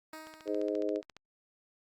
10% pulse tone with exponential decay, 314.1 Hz, D#4, 16 cents sharp, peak -34 dBFS, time 0.13-1.05 s, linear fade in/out 1 ms, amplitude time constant 200 ms
click train, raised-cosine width 0.2 ms, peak -31 dBFS, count 14, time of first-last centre 0.27-1.167 s, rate 14.5 Hz
harmonic tone, 103.83 Hz, G#2, in tune, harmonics 3 / 4 / 5 / 6, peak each -35 / -34 / -36 / -37 dBFS, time 0.45-1.02 s, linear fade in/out 50 ms
effects Opus 48 kbps

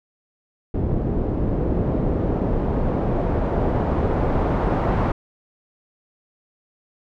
pink noise with low-pass filter sweep, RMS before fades -21 dBFS, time 0.74-5.12 s, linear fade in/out 5 ms, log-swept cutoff 370 to 970 Hz, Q 0.94, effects none

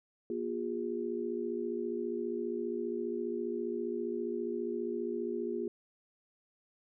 sine tone cluster, 239.4 / 353.5 / 408.4 Hz, A#3 / F4 / G#4, +46 / +21 / -29 cents, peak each -39 / -36 / -37 dBFS, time 0.3-5.68 s, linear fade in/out 2 ms, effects none

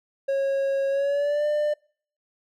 triangle tone with pitch glide, 547 to 596.5 Hz, C#5 to D5, -23 to +27 cents, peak -19 dBFS, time 0.28-1.74 s, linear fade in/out 10 ms, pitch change +150 cents, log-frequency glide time 0.89-1.46 s, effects noise-tail reverb RT60 0.5 s tail -25 dB re dry

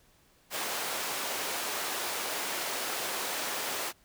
pink high-pass noise, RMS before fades -34 dBFS, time 0.5-3.93 s, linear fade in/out 50 ms, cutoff 490 Hz, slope 12 dB/octave, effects pink hiss -64 dBFS RMS until 4.04 s

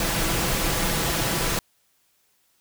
pink noise with comb filter, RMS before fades -24 dBFS, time 0-1.59 s, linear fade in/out 2 ms, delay 6 ms, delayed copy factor +0.5, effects white hiss -66 dBFS RMS until 2.6 s

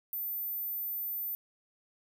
sine tone, 14080 Hz, A9, in tune, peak -33 dBFS, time 0.13-1.35 s, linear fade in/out 0 ms, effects none

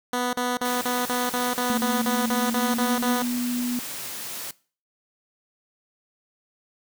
10% pulse tone bursts, 246.9 Hz, B3, in tune, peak -15 dBFS, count 13, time 0.13-3.222 s, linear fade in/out 2 ms, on 200 ms, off 41 ms
white high-pass noise, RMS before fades -34 dBFS, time 0.65-4.51 s, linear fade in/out 2 ms, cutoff 110 Hz, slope 48 dB/octave
sine tone with pitch glide, 228.3 to 244.7 Hz, A#3 to B3, -36 to -16 cents, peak -24 dBFS, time 1.7-3.79 s, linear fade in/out 0 ms, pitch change +120 cents, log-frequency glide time 2.45-3.33 s
effects noise-tail reverb RT60 0.4 s tail -21 dB re dry

